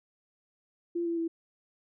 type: tone with pitch steps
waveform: sine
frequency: 343.1 / 337 / 331 Hz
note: F4 / E4 / E4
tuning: -31 / +38 / +7 cents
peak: -28 dBFS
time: 0.95-1.28 s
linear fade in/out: 10 ms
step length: 110 ms
effects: none